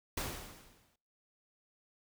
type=noise with exponential decay; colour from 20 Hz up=pink; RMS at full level=-35 dBFS; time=0.17-0.96 s; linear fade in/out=5 ms; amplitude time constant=170 ms; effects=noise-tail reverb RT60 0.6 s tail -24 dB re dry

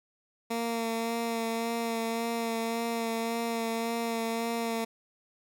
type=tone with vibrato; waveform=15% pulse; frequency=229.7 Hz; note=A#3; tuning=25 cents flat; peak=-23 dBFS; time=0.5-4.85 s; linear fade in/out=10 ms; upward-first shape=sine; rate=1.8 Hz; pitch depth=19 cents each way; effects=none

